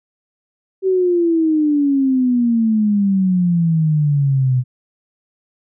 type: exponential sweep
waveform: sine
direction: down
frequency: 385 to 124.3 Hz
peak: -12 dBFS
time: 0.82-4.64 s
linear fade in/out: 50 ms
effects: none